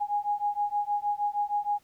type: beating tone pair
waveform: sine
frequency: 822 / 828.4 Hz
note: G#5 / G#5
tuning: -18 / -5 cents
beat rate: 6.4 Hz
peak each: -29 dBFS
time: 0-1.79 s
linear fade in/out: 20 ms
effects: pink hiss -65 dBFS RMS until 1.83 s